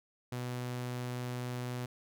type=tone; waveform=sawtooth; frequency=123.9 Hz; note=B2; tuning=6 cents sharp; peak=-32 dBFS; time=0.32-1.86 s; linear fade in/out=5 ms; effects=none